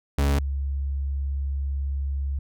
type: tone pair in turn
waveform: 40% pulse / sine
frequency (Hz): 70.4 / 69.07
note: C#2 / C#2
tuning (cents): +27 / -6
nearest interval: unison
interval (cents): 33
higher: first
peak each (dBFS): -18 / -24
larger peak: first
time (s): 0.18-0.39 / 0.39-2.39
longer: second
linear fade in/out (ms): 5
effects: none